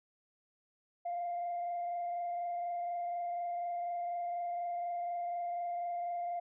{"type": "tone with frequency modulation", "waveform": "sine", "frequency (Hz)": 698.5, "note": "F5", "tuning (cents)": 0, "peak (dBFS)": -33, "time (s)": [1.05, 6.4], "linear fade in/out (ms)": 10, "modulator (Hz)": 24.1, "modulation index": 0.41, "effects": ["tanh soft clip ceiling -31 dBFS"]}